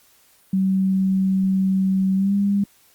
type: tone with pitch glide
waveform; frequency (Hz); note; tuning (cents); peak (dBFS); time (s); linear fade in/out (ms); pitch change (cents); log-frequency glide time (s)
sine; 190.7 to 200.5; G3 to G3; -47 to +39; -16; 0.53-2.64; 5; +86; 2.15-2.34
effects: white hiss -56 dBFS RMS until 2.94 s + Opus 48 kbps